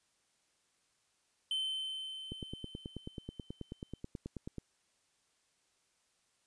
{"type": "tone with exponential decay", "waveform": "triangle", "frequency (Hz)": 3078, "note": "G7", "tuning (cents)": -32, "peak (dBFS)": -30, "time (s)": [1.51, 4], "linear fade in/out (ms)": 2, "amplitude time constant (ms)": 540}
{"type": "click train", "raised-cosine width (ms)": 3, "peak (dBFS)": -28, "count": 22, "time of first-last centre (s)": [2.32, 4.583], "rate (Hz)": 9.28}
{"effects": ["white hiss -75 dBFS RMS until 6.46 s", "resampled to 22050 Hz"]}